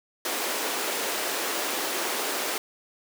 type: high-pass noise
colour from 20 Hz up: pink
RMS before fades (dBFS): -29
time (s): 0.25-2.58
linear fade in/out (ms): 2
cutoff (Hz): 320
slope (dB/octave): 24
effects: none